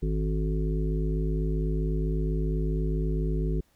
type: harmonic tone with a mistuned harmonic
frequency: 52.2 Hz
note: G#1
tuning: 10 cents sharp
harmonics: 1 / 3 / 5 / 7 / 8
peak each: -26 / -30 / -37 / -35 / -39 dBFS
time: 0.02-3.61 s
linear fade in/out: 10 ms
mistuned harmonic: 8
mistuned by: +64 cents
effects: pink hiss -67 dBFS RMS until 3.75 s